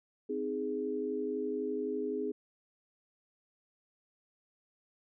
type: chord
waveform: sine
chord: Ab major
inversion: first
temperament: just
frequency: 259.6 / 311.5 / 415.3 Hz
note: C4 / Eb4 / Ab4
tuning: -13 / +2 / 0 cents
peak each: -38 / -39 / -34 dBFS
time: 0.29-2.32 s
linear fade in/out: 10 ms
effects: none